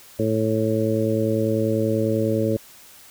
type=harmonic tone; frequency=110.1 Hz; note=A2; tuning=2 cents sharp; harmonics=1 / 2 / 3 / 4 / 5; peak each=-25 / -25 / -25 / -25 / -25 dBFS; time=0.19-2.57 s; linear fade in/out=5 ms; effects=white hiss -47 dBFS RMS until 3.1 s